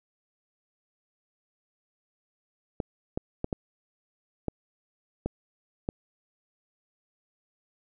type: clicks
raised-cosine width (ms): 2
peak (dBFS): -15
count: 7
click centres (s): 2.802 / 3.175 / 3.444 / 3.528 / 4.483 / 5.26 / 5.889
effects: none